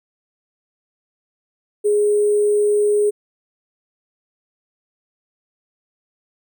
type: tone with sample-and-hold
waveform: sine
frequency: 415.8 Hz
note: G#4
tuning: 2 cents sharp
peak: -13 dBFS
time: 1.84-3.11 s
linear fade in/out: 20 ms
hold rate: 8820 Hz
effects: none